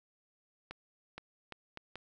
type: accelerating click train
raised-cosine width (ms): 0.3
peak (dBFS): -27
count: 5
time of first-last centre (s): 0.71-1.956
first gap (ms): 470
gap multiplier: 0.73
effects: none